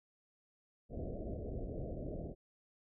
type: low-pass noise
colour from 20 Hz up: pink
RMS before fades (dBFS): -42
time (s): 0.89-2.35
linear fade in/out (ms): 50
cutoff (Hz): 680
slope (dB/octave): 96
effects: none